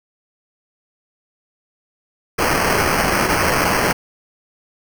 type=noise with sample-and-hold; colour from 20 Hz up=violet; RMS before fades=-17 dBFS; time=2.38-3.93 s; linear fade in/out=10 ms; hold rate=3675 Hz; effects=none